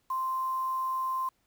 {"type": "tone with quantisation", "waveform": "sine", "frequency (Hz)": 1044, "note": "C6", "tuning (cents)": -4, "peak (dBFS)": -28, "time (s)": [0.1, 1.29], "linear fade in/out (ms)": 5, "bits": 8, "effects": ["pink hiss -73 dBFS RMS until 1.46 s"]}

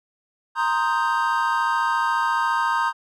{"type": "chord", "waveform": "triangle", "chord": "C minor seventh", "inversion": "third", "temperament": "equal", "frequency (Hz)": [932.3, 1046.5, 1244.5, 1568], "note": ["Bb5", "C6", "Eb6", "G6"], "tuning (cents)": [0, 0, 0, 0], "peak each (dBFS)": [-21, -24, -24, -24], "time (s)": [0.55, 2.93], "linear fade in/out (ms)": 50, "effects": []}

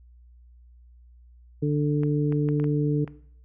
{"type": "harmonic tone", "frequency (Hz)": 147.6, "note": "D3", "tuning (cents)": 9, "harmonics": [1, 2, 3], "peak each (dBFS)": [-23, -26, -28], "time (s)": [1.62, 3.05], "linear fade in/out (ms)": 10}
{"type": "clicks", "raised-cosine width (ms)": 0.5, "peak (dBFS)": -25, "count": 6, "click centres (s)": [2.034, 2.324, 2.488, 2.599, 2.642, 3.077]}
{"effects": ["noise-tail reverb RT60 0.6 s tail -18 dB re dry", "added 60 Hz sine -49 dBFS peak until 3.44 s"]}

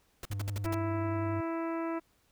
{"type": "noise bursts", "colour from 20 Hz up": "pink", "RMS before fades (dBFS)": -40, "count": 7, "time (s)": [0.23, 0.745], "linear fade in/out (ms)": 2, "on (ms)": 23, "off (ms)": 59}
{"type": "tone with vibrato", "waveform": "triangle", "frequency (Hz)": 100.4, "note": "G2", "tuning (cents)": 42, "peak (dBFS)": -31, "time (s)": [0.3, 1.41], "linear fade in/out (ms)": 10, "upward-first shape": "sine", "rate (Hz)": 11, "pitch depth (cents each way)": 33}
{"type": "harmonic tone", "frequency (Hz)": 330, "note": "E4", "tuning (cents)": 2, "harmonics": [1, 2, 3, 4, 5, 6, 7, 8], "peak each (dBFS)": [-33, -39, -41, -43, -51, -51, -53, -55], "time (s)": [0.64, 2], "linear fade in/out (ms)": 20}
{"effects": ["pink hiss -70 dBFS RMS until 2.31 s"]}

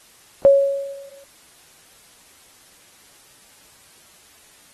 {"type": "tone with exponential decay", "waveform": "sine", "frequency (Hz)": 554.4, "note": "C#5", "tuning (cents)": 0, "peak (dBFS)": -6, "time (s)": [0.45, 1.24], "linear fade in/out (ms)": 0, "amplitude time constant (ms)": 170, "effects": ["white hiss -51 dBFS RMS until 4.73 s", "AAC 32 kbps"]}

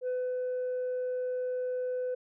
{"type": "tone with ADSR envelope", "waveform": "sine", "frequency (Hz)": 503, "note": "B4", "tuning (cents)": 32, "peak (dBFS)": -26, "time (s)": [0.01, 2.15], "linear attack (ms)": 66, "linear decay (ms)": 260, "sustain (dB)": -2, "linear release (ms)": 10, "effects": ["tanh soft clip ceiling -28 dBFS"]}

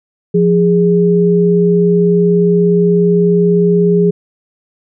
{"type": "tone pair together", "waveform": "sine", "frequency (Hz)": [174.8, 412.2], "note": ["F3", "G#4"], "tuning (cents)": [2, -13], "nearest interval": "octave + minor third", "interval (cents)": 1485, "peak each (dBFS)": -10, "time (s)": [0.34, 4.11], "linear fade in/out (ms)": 10, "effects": []}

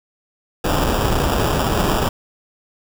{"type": "noise with sample-and-hold", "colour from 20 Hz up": "pink", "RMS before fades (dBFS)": -18, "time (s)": [0.64, 2.09], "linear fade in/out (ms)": 5, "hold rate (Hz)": 2100, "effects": []}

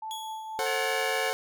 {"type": "tone with tremolo", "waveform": "sine", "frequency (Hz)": 877, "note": "A5", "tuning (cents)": -6, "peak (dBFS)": -33, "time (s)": [0.02, 0.64], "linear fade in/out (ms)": 5, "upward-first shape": "triangle", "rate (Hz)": 4.2, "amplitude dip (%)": 40}
{"type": "tone with exponential decay", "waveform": "sawtooth", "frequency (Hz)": 3356, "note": "G#7", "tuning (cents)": 17, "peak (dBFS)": -32, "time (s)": [0.11, 0.9], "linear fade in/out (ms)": 0, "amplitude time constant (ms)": 170}
{"type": "chord", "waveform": "sawtooth", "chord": "F# diminished", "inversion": "first", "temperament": "just", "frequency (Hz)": [444, 532.8, 740], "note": ["A4", "C5", "F#5"], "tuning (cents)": [16, 31, 0], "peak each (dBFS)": -28, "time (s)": [0.59, 1.33], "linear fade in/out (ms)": 0}
{"type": "harmonic tone", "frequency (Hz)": 571, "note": "D5", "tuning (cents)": -49, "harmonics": [3, 4, 5], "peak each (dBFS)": [-34, -36, -38], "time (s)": [0.65, 1.31], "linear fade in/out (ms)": 20}
{"effects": []}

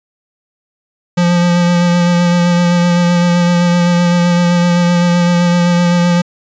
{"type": "tone with vibrato", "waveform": "square", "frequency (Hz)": 174.61, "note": "F3", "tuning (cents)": 0, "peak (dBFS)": -9, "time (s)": [1.17, 6.22], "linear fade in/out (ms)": 10, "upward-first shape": "sine", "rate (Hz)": 7.8, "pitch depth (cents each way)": 18, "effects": ["resampled to 16000 Hz"]}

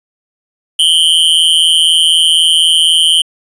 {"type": "tone with amplitude modulation", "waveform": "square", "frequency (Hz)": 3086, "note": "G7", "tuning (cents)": -28, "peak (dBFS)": -3, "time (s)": [0.79, 3.22], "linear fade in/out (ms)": 5, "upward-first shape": "sine", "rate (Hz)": 164, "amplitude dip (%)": 95, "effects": ["resampled to 22050 Hz"]}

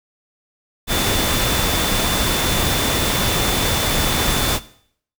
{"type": "tone in noise", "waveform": "sine", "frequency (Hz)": 3520, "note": "A7", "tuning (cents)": 0, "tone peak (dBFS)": -24, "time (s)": [0.87, 4.6], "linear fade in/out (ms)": 50, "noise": "pink", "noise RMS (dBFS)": -19, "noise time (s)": [0.87, 4.6], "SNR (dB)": -8, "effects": ["noise-tail reverb RT60 0.6 s tail -17 dB re dry"]}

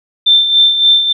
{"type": "tone with tremolo", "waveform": "sine", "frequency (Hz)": 3564, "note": "A7", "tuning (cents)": 22, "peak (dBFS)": -4, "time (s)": [0.26, 1.13], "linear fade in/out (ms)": 10, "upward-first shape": "sine", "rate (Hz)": 3.5, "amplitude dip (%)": 60, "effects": []}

